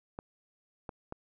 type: clicks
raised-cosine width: 1 ms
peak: -25 dBFS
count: 3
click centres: 0.189 / 0.892 / 1.124 s
effects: none